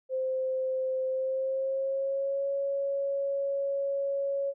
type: tone with pitch glide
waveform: sine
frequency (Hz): 521 to 555.2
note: C5 to C#5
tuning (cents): -7 to +3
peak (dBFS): -27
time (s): 0.09-4.54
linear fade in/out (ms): 50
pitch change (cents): +110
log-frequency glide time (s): 1.08-2.48
effects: none